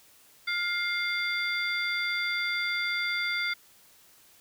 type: tone cluster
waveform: sine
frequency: 1407 / 2111 / 3505 / 4716 Hz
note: F6 / C7 / A7 / D8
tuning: +12 / +15 / -7 / +6 cents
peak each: -32 / -29 / -35 / -36 dBFS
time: 0.47-3.54 s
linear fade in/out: 10 ms
effects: tanh soft clip ceiling -17 dBFS + white hiss -58 dBFS RMS until 4.4 s